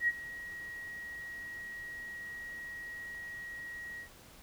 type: tone with ADSR envelope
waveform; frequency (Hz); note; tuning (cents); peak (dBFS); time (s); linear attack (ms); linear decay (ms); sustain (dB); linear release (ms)
sine; 1900; A#6; +33; -24; 0-4.09; 78; 38; -17; 91
effects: pink hiss -56 dBFS RMS until 4.42 s